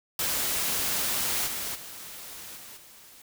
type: noise with level steps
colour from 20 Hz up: white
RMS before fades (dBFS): -28 / -33 / -42 / -45 / -51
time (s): 0.19-3.22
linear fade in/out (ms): 2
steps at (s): 1.46 / 1.74 / 2.56 / 2.76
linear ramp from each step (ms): 20
effects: none